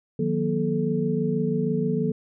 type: tone cluster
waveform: sine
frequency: 156.1 / 182.4 / 238.6 / 434.7 Hz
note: D#3 / F#3 / A#3 / A4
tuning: +6 / -24 / +41 / -21 cents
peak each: -27 dBFS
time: 0.19-2.12 s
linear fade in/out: 5 ms
effects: none